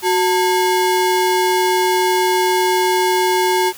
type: ring-modulated tone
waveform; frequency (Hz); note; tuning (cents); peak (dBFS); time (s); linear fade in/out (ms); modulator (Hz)
square; 633; D#5; +30; -11; 0.02-3.73; 50; 264
effects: white hiss -37 dBFS RMS until 3.77 s